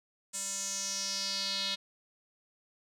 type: tone with band-pass filter sweep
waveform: square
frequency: 196 Hz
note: G3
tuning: in tune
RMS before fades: -35 dBFS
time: 0.33-1.76 s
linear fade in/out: 20 ms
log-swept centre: 7900 to 3800 Hz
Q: 4.4
effects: none